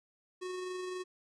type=tone with amplitude modulation; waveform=square; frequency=366.8 Hz; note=F#4; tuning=15 cents flat; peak=-37 dBFS; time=0.41-1.04 s; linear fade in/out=20 ms; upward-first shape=sine; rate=23.8 Hz; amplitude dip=25%; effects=resampled to 22050 Hz